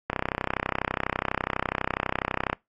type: click train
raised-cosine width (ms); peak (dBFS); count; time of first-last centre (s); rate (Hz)
0.5; -10; 79; 0.1-2.53; 32.1
effects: noise-tail reverb RT60 0.2 s tail -23 dB re dry + AAC 48 kbps